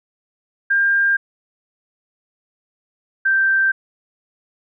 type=tone pair in turn; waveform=sine; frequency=1600 / 1567.1 Hz; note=G6 / G6; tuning=+35 / -1 cents; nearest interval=unison; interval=36 cents; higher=first; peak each=-13 dBFS; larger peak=neither; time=0.7-1.17 / 3.25-3.72 s; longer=neither; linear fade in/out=10 ms; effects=none